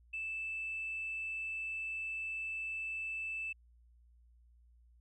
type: tone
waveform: sine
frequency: 2637 Hz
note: E7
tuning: in tune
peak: -36 dBFS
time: 0.13-3.53 s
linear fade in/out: 10 ms
effects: tanh soft clip ceiling -32 dBFS + added 59 Hz sine -61 dBFS peak until 5 s